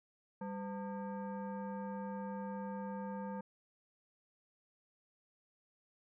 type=tone with frequency modulation; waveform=sine; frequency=197.2 Hz; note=G3; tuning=11 cents sharp; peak=-39 dBFS; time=0.41-3.41 s; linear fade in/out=5 ms; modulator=707 Hz; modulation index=1; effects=none